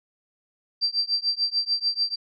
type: tone with tremolo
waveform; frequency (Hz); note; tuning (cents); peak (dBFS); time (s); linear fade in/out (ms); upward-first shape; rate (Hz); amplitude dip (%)
sine; 4699; D8; 0; -18; 0.81-2.16; 20; triangle; 6.8; 100
effects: none